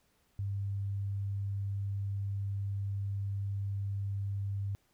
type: tone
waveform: sine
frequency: 99.4 Hz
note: G2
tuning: 25 cents sharp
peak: -32 dBFS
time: 0.39-4.75 s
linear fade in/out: 0 ms
effects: pink hiss -72 dBFS RMS until 4.93 s

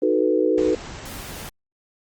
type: chord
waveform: sine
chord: B dominant seventh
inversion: first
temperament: equal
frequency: 311.1 / 370 / 440 / 493.9 Hz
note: D#4 / F#4 / A4 / B4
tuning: 0 / 0 / 0 / 0 cents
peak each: -22 dBFS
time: 0.02-0.75 s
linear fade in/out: 5 ms
type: noise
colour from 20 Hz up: pink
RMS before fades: -35 dBFS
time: 0.58-1.49 s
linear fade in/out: 0 ms
effects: Opus 24 kbps

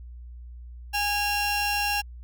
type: tone pair together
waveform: 30% pulse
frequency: 822 / 2753 Hz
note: G#5 / F7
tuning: -18 / -25 cents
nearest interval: octave + major sixth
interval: 2093 cents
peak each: -24 dBFS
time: 0.93-2.02 s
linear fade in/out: 20 ms
effects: added 60 Hz sine -39 dBFS peak until 2.23 s

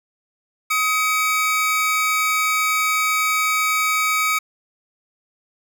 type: tone pair together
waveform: 45% pulse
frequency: 1262 / 2272 Hz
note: D#6 / C#7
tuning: +24 / +42 cents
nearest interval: minor seventh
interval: 1018 cents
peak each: -20 dBFS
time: 0.7-4.39 s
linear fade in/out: 10 ms
effects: none

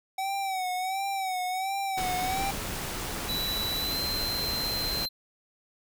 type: tone with vibrato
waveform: square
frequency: 759 Hz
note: F#5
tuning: 44 cents sharp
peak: -29 dBFS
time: 0.18-2.51 s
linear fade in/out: 5 ms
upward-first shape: sine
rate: 1.4 Hz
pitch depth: 70 cents each way
type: noise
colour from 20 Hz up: pink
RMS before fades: -34 dBFS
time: 1.97-5.06 s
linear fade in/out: 10 ms
type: tone with pitch glide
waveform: square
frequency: 3951 to 4107 Hz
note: B7 to C8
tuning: 0 to -33 cents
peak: -30 dBFS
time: 3.28-5.09 s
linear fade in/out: 20 ms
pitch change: +67 cents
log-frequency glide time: 3.77-3.98 s
effects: none

